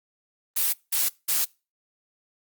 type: noise bursts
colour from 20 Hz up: blue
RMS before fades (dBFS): -23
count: 3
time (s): 0.56-1.45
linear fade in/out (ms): 10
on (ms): 170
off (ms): 190
effects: noise-tail reverb RT60 0.3 s tail -25 dB re dry + Opus 32 kbps